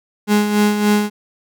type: tone with tremolo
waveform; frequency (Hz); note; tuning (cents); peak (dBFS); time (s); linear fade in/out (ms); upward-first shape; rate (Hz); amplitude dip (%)
35% pulse; 208.4; G#3; +6; -9; 0.27-1.1; 50; sine; 3.5; 55
effects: none